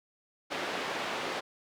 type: band-pass noise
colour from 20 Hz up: pink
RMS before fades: -35 dBFS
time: 0.5-1.41 s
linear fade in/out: 20 ms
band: 370 to 3400 Hz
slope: 12 dB/octave
effects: none